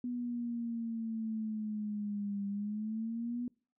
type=exponential two-way sweep; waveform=sine; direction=down then up; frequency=246.2 to 199.4 to 246.2 Hz; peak=-34 dBFS; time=0.04-3.48 s; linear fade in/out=2 ms; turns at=2.47 s; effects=noise-tail reverb RT60 0.4 s tail -25 dB re dry